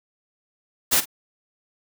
white noise with echo, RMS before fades -18 dBFS, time 0.91-1.01 s, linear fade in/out 20 ms, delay 47 ms, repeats 1, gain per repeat -15 dB, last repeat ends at 1.057 s, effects none

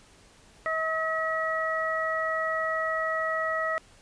harmonic tone, 641 Hz, E5, 49 cents flat, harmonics 1 / 2 / 3, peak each -30 / -30 / -30 dBFS, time 0.66-3.78 s, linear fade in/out 0 ms, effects pink hiss -56 dBFS RMS until 4.01 s + resampled to 22050 Hz

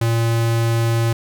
square tone, 115.3 Hz, A#2, 19 cents flat, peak -16 dBFS, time 0.01-1.13 s, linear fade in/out 5 ms, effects none

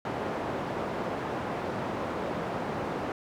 white band-pass noise, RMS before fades -33 dBFS, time 0.05-3.12 s, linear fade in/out 2 ms, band 100 to 800 Hz, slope 12 dB/octave, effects none

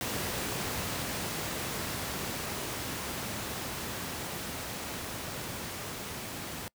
pink noise with level ramp, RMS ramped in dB -33 to -39 dBFS, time 0.01-6.68 s, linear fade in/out 0 ms, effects noise-tail reverb RT60 0.1 s tail -26 dB re dry + high-pass 80 Hz 12 dB/octave

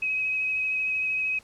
sine tone with vibrato, 2540 Hz, D#7, 35 cents sharp, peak -24 dBFS, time 0.02-1.39 s, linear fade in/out 5 ms, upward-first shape sine, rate 13 Hz, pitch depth 14 cents each way, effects pink hiss -55 dBFS RMS until 1.43 s + low-pass 10000 Hz 12 dB/octave

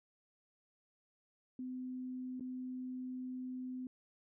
sine tone with dropouts, 254.7 Hz, C4, 46 cents flat, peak -40 dBFS, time 1.59-3.87 s, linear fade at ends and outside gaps 2 ms, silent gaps 2.397-2.407 s, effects none

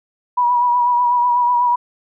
sine tone with vibrato, 972 Hz, B5, 28 cents flat, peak -12 dBFS, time 0.37-1.76 s, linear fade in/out 10 ms, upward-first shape sine, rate 8.1 Hz, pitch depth 32 cents each way, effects none

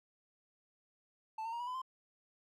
triangle tone with pitch steps, 880 / 910 / 941 / 973 / 1006.2 / 1040.5 Hz, A5 / A#5 / A#5 / B5 / B5 / C6, 0 / -42 / +16 / -26 / +32 / -10 cents, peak -36 dBFS, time 1.38-1.818 s, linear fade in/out 5 ms, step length 73 ms, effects none

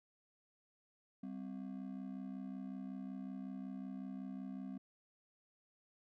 triangle ring-modulated tone, 227.5 Hz, A#3, 42 cents flat, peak -38 dBFS, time 1.23-4.78 s, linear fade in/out 5 ms, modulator 32.7 Hz, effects none

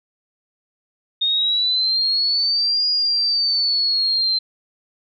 sine exponential two-way sweep, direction up then down, 3683 to 4883 to 4106 Hz, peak -16 dBFS, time 1.21-4.39 s, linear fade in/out 10 ms, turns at 2.89 s, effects none

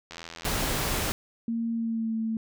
click train, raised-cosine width 0.2 ms, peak -22 dBFS, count 34, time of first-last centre 0.11-0.505 s, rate 83.5 Hz
pink noise, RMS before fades -28 dBFS, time 0.45-1.12 s, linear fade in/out 0 ms
sine tone with pitch glide, 230 to 223.2 Hz, A#3 to A3, -23 to +25 cents, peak -26 dBFS, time 1.48-2.37 s, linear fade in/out 2 ms, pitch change -52 cents, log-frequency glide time 1.73-2.14 s
effects none

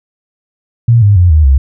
sine tone with pitch steps, 117.3 / 102.12 / 88.9 / 77.39 / 67.37 Hz, A#2 / G#2 / F2 / D#2 / C#2, +11 / -29 / +31 / -9 / -49 cents, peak -3 dBFS, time 0.88-1.58 s, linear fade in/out 5 ms, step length 140 ms, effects none

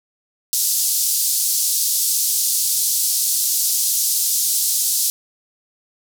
white band-pass noise, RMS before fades -19 dBFS, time 0.53-5.1 s, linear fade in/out 0 ms, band 4600 to 14000 Hz, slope 24 dB/octave, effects none

